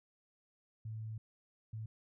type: tone bursts at uneven times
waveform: sine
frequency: 110 Hz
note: A2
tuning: in tune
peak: -40 dBFS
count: 2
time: 0.85-1.18 / 1.73-1.86 s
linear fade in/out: 5 ms
effects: none